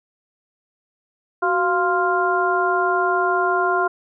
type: harmonic tone with a mistuned harmonic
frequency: 349.2 Hz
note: F4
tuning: in tune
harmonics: 1 / 2 / 3 / 4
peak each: -22 / -22 / -22 / -22 dBFS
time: 1.42-3.88 s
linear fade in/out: 10 ms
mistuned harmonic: 1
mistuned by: +110 cents
effects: none

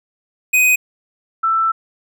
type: tone pair in turn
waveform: square / sine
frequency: 2500 / 1328.9 Hz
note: D#7 / E6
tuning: +8 / +14 cents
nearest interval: major seventh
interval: 1094 cents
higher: first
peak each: -11 / -13 dBFS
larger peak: first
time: 0.53-0.76 / 1.43-1.72 s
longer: second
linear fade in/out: 10 ms
effects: none

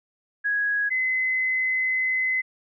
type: tone pair in turn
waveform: sine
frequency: 1661.2 / 2038 Hz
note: G#6 / C7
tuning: 0 / -46 cents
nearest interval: major third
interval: 354 cents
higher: second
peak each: -21 dBFS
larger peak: neither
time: 0.44-0.9 / 0.9-2.42 s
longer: second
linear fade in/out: 20 ms
effects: none

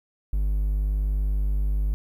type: tone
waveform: triangle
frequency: 50.4 Hz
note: G1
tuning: 49 cents sharp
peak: -19 dBFS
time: 0.33-1.94 s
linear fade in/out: 0 ms
effects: 10-bit

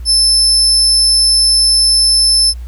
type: tone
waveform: 35% pulse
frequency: 5270 Hz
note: E8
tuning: 1 cent flat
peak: -5 dBFS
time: 0.05-2.54 s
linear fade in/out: 50 ms
effects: added 60 Hz sine -23 dBFS peak until 2.67 s + pink hiss -48 dBFS RMS until 2.67 s

